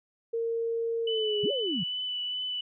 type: tone with pitch glide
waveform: sine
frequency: 459.7 to 414.3 Hz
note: A#4 to G#4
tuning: -24 to -4 cents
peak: -27 dBFS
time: 0.33-1.51 s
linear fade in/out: 10 ms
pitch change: -180 cents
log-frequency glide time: 1.04-1.39 s
type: tone with vibrato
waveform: sine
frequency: 2984 Hz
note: F#7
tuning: 14 cents sharp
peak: -30 dBFS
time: 1.07-2.61 s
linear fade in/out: 5 ms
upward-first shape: triangle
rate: 2.4 Hz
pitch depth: 16 cents each way
type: linear two-way sweep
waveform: sine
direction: up then down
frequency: 92.9 to 587.3 to 147 Hz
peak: -29 dBFS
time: 1.43-1.84 s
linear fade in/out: 10 ms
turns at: 1.51 s
effects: none